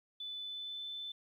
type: tone with pitch glide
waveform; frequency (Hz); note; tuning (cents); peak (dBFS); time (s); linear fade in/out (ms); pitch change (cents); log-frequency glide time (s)
sine; 3494 to 3522; A7 to A7; -13 to +1; -40; 0.2-1.12; 5; +14; 0.34-0.87
effects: 12-bit